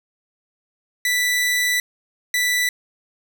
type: tone bursts at uneven times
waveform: sawtooth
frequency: 1975.5 Hz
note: B6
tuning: in tune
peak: -14 dBFS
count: 2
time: 1.05-1.8 / 2.34-2.69 s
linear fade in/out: 2 ms
effects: none